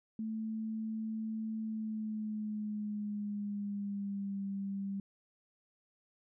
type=tone with pitch glide; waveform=sine; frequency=220 to 197.13 Hz; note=A3 to G3; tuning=0 to +10 cents; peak=-35 dBFS; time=0.19-5 s; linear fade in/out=2 ms; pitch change=-190 cents; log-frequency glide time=1.61-4.43 s; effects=none